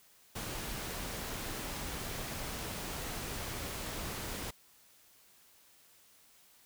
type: noise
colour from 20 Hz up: pink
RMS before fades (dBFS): -40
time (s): 0.35-4.51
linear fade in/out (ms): 10
effects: white hiss -63 dBFS RMS until 6.65 s